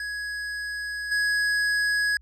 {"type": "tone with level steps", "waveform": "square", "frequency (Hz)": 1670, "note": "G#6", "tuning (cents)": 9, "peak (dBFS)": [-30, -22], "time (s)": [0, 2.17], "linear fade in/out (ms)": 2, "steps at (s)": 1.11, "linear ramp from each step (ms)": 10, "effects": ["added 60 Hz sine -50 dBFS peak until 2.21 s", "low-pass 8000 Hz 12 dB/octave"]}